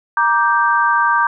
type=chord; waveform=sine; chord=G minor; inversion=first; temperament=just; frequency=940.8 / 1176 / 1568 Hz; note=Bb5 / D6 / G6; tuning=+16 / +2 / 0 cents; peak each=-16 dBFS; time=0.17-1.27 s; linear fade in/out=2 ms; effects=none